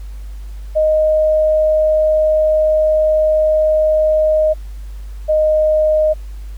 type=tone pair in turn; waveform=sine; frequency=621 / 618.6 Hz; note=D#5 / D#5; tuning=-3 / -10 cents; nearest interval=unison; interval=7 cents; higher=first; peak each=-10 dBFS; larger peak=neither; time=0.75-4.54 / 5.28-6.14 s; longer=first; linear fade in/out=20 ms; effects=added 50 Hz sine -26 dBFS peak until 6.57 s + pink hiss -49 dBFS RMS until 6.57 s